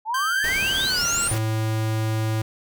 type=exponential sweep; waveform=sine; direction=up; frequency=845 to 10050 Hz; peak=-22 dBFS; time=0.05-1.35 s; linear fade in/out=50 ms
type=tone with pitch glide; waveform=sawtooth; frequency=1568 to 1388.9 Hz; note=G6 to F6; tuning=0 to -10 cents; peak=-21 dBFS; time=0.14-1.28 s; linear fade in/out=5 ms; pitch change=-210 cents; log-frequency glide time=0.86-1.05 s
type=noise; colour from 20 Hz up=pink; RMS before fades=-32 dBFS; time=0.44-1.38 s; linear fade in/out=0 ms
type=tone; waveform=square; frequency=110 Hz; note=A2; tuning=in tune; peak=-22 dBFS; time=1.31-2.42 s; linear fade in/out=5 ms
effects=none

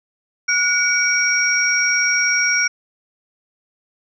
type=tone cluster; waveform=sine; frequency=1449 / 2268 / 5610 Hz; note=F#6 / C#7 / F8; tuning=-37 / +39 / +7 cents; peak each=-19 dBFS; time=0.48-2.68 s; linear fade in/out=10 ms; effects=none

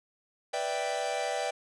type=chord; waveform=45% pulse; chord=E minor seventh; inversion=second; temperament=equal; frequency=493.9 / 587.3 / 659.3 / 784 Hz; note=B4 / D5 / E5 / G5; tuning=0 / 0 / 0 / 0 cents; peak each=-37 / -35 / -36 / -34 dBFS; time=0.53-1.51 s; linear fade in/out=10 ms; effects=resampled to 22050 Hz

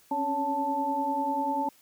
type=tone cluster; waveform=sine; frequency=269.5 / 279.6 / 562 / 880 Hz; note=C#4 / C#4 / C#5 / A5; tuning=-49 / +15 / +24 / 0 cents; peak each=-36 / -34 / -36 / -27 dBFS; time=0.11-1.69 s; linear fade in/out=5 ms; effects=white hiss -60 dBFS RMS until 1.81 s

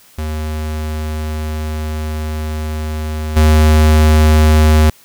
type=tone with level steps; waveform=square; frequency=77.3 Hz; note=D#2; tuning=11 cents flat; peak=-19 / -7 dBFS; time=0.18-4.9 s; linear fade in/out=5 ms; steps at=3.36 s; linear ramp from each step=10 ms; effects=white hiss -46 dBFS RMS until 5.04 s

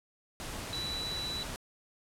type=tone in noise; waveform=sine; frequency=3951 Hz; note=B7; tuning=in tune; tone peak=-35 dBFS; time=0.73-1.43 s; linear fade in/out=0 ms; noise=pink; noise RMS=-40 dBFS; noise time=0.4-1.56 s; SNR=+2 dB; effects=low-pass 11000 Hz 12 dB/octave

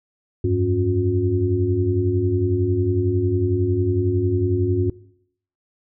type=tone cluster; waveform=sine; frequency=88.6 / 99.6 / 275.8 / 360.2 Hz; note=F2 / G2 / C#4 / F#4; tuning=+25 / +28 / -9 / -46 cents; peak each=-26 / -20 / -26 / -21 dBFS; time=0.44-4.9 s; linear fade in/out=5 ms; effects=noise-tail reverb RT60 0.7 s tail -21 dB re dry

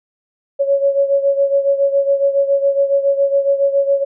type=beating tone pair; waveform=sine; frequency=554.4 / 561.6 Hz; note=C#5 / C#5; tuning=0 / +22 cents; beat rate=7.2 Hz; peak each=-13 / -18 dBFS; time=0.59-4.05 s; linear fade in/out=20 ms; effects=none

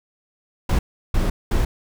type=noise bursts at uneven times; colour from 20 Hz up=brown; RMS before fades=-18 dBFS; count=3; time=0.69-0.79 / 1.14-1.3 / 1.51-1.65 s; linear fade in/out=5 ms; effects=none

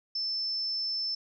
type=tone; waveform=sine; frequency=5290 Hz; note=E8; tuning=5 cents sharp; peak=-29 dBFS; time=0.15-1.15 s; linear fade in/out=5 ms; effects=none

